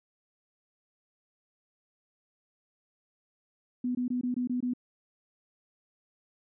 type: tone bursts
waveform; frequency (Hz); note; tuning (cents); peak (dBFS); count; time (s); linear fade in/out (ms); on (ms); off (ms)
sine; 248; B3; +7; -27; 7; 3.84-4.736; 5; 110; 21
effects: none